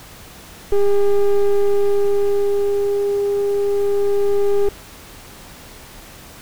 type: ring-modulated tone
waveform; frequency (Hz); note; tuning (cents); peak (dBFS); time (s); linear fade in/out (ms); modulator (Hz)
triangle; 201.9; G#3; -49; -7; 0.72-4.69; 5; 202
effects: pink hiss -40 dBFS RMS until 6.41 s